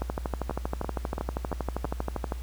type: two click trains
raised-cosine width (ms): 1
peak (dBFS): -17 / -15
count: 5 / 30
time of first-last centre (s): 0.51-1.852 / 0.02-2.322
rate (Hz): 2.98 / 12.6
effects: added 60 Hz sine -33 dBFS peak until 2.42 s + pink hiss -51 dBFS RMS until 2.42 s